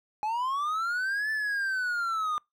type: linear two-way sweep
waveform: triangle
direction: up then down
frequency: 834 to 1760 to 1204 Hz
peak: -25 dBFS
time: 0.23-2.38 s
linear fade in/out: 0 ms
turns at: 1.31 s
effects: noise-tail reverb RT60 0.2 s tail -26 dB re dry